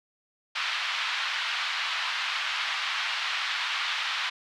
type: band-pass noise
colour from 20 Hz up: white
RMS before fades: -30 dBFS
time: 0.55-4.3 s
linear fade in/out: 10 ms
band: 1000 to 3700 Hz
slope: 24 dB/octave
effects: none